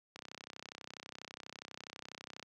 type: click train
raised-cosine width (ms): 0.2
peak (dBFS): -28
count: 74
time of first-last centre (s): 0.16-2.427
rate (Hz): 32.2
effects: high-pass 150 Hz 12 dB/octave